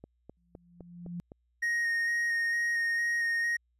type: click train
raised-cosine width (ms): 2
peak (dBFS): -32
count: 6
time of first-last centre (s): 0.04-1.319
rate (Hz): 3.91
type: tone with exponential growth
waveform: sine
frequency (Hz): 174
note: F3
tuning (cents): -6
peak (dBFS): -33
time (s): 0.37-1.2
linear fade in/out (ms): 0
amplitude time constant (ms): 180
type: tone with vibrato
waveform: triangle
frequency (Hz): 1864.7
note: A#6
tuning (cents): 0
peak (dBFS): -25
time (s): 1.62-3.57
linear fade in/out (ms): 10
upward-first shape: square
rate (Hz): 2.2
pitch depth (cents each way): 10
effects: added 60 Hz sine -70 dBFS peak until 3.79 s + resampled to 32000 Hz